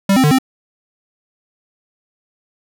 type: tone with pitch steps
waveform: square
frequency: 196.1 / 261.7 / 149.7 / 262.2 Hz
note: G3 / C4 / D3 / C4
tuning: +1 / 0 / +33 / +4 cents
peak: -10 dBFS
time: 0.09-0.386 s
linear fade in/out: 5 ms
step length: 74 ms
effects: none